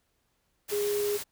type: tone in noise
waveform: sine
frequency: 412.2 Hz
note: G#4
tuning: 13 cents flat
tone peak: -26 dBFS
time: 0.71-1.18 s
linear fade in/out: 20 ms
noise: white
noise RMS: -37 dBFS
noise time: 0.68-1.24 s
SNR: +8 dB
effects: pink hiss -74 dBFS RMS until 1.31 s